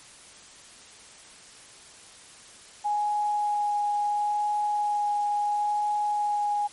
sine tone with vibrato, 830.6 Hz, G#5, in tune, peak -23 dBFS, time 2.84-6.68 s, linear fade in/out 20 ms, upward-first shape sine, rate 0.73 Hz, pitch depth 8 cents each way, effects white hiss -49 dBFS RMS until 6.72 s + MP3 48 kbps

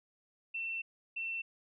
sine tone bursts at uneven times, 2692 Hz, E7, 36 cents sharp, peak -35 dBFS, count 2, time 0.54-0.82 / 1.16-1.42 s, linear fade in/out 10 ms, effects none

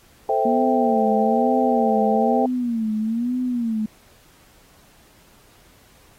sine chord, A minor seventh, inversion none, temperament equal, 440 / 523.3 / 659.3 / 784 Hz, A4 / C5 / E5 / G5, 0 / 0 / 0 / 0 cents, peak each -23 / -24 / -24 / -21 dBFS, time 0.29-2.46 s, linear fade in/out 2 ms
sine tone with vibrato, 233.1 Hz, A#3, in tune, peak -20 dBFS, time 0.45-3.86 s, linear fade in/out 5 ms, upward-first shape sine, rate 1.1 Hz, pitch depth 140 cents each way
effects pink hiss -54 dBFS RMS until 6.18 s + AAC 48 kbps

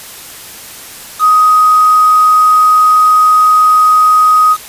sine tone with quantisation, 1253 Hz, D#6, 12 cents sharp, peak -4 dBFS, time 1.19-4.57 s, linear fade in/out 50 ms, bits 4, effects white hiss -30 dBFS RMS until 4.68 s + resampled to 32000 Hz

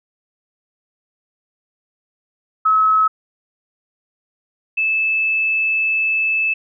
sine tone pair in turn, 1288 / 2620 Hz, E6 / E7, -41 / -11 cents, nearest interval octave, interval 1230 cents, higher second, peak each -11 / -15 dBFS, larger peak first, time 2.65-3.08 / 4.77-6.54 s, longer second, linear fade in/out 10 ms, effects none

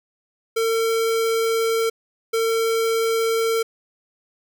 square tone pair in turn, 452.8 / 452.8 Hz, A4 / A4, +50 / +50 cents, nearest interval unison, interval 0 cents, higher neither, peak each -19 dBFS, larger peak neither, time 0.56-1.9 / 2.33-3.63 s, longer first, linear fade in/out 10 ms, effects none

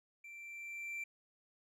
triangle tone with level ramp, 2349 Hz, D7, in tune, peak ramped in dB -48 to -37 dBFS, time 0.24-1.04 s, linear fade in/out 5 ms, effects none

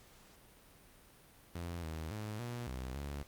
sawtooth tone with pitch steps, 85.9 / 79.6 / 106.6 / 120.4 / 63.8 / 71.1 Hz, F2 / D#2 / G#2 / B2 / C2 / C#2, -28 / +40 / +46 / -44 / -43 / +45 cents, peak -36 dBFS, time 1.55-3.23 s, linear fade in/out 5 ms, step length 280 ms, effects pink hiss -61 dBFS RMS until 3.27 s + Opus 48 kbps

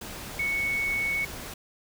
sine tone in noise, 2217 Hz, C#7, in tune, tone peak -25 dBFS, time 0.39-1.25 s, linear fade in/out 5 ms, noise pink, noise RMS -39 dBFS, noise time 0.01-1.54 s, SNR +11 dB, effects none

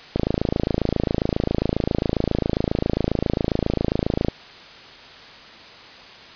click train, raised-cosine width 2 ms, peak -6 dBFS, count 114, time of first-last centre 0.16-4.284 s, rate 27.4 Hz, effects white hiss -42 dBFS RMS until 6.35 s + resampled to 11025 Hz

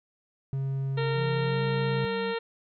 triangle tone, 135.5 Hz, C#3, 39 cents flat, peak -25 dBFS, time 0.53-2.05 s, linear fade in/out 0 ms
harmonic tone, 460 Hz, A#4, 23 cents flat, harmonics 1 / 2 / 3 / 4 / 5 / 6 / 7 / 8 / 9, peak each -29 / -37 / -39 / -39 / -44 / -43 / -45 / -45 / -46 dBFS, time 0.97-2.39 s, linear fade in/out 10 ms
triangle tone with pitch glide, 168.8 to 192.78 Hz, E3 to G3, +41 to -29 cents, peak -32 dBFS, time 1.14-2.35 s, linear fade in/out 50 ms, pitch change +230 cents, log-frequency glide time 1.4-1.62 s
effects none

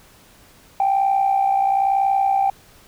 sine tone with amplitude modulation, 784 Hz, G5, in tune, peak -11 dBFS, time 0.8-2.5 s, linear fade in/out 2 ms, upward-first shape sine, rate 61 Hz, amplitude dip 65%, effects tanh soft clip ceiling -10 dBFS + pink hiss -50 dBFS RMS until 2.87 s

